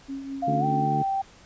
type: tone with tremolo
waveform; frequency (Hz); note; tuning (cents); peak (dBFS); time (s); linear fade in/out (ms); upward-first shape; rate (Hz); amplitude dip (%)
sine; 273.2; C#4; -25; -29; 0.08-0.88; 20; triangle; 4.8; 55
type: tone with pitch glide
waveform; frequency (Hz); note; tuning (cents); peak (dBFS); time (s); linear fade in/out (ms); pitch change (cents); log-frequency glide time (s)
sine; 698.5 to 779.5; F5 to G5; 0 to -10; -23; 0.42-1.22; 10; +190; 0.59-0.65
type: harmonic tone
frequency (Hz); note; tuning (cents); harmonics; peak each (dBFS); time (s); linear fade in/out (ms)
73.42; D2; 0; 2 / 3 / 4 / 5 / 6; -27 / -31 / -33 / -35 / -37; 0.47-1.03; 10
effects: pink hiss -52 dBFS RMS until 1.45 s + resampled to 16000 Hz